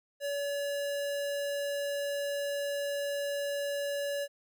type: tone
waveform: square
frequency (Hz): 569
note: C#5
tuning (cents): +45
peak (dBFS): -32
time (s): 0.2-4.28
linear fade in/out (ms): 50
effects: none